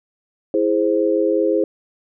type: chord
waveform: sine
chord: E augmented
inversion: none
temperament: equal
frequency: 329.6 / 415.3 / 523.3 Hz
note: E4 / G#4 / B#4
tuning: 0 / 0 / 0 cents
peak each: -19 dBFS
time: 0.54-1.64 s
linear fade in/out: 2 ms
effects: none